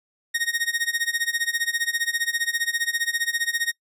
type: tone with tremolo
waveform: sawtooth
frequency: 1863 Hz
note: A#6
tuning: 2 cents flat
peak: -16 dBFS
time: 0.34-3.72 s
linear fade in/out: 10 ms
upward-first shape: sine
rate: 15 Hz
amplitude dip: 90%
effects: noise-tail reverb RT60 0.1 s tail -24 dB re dry + resampled to 32000 Hz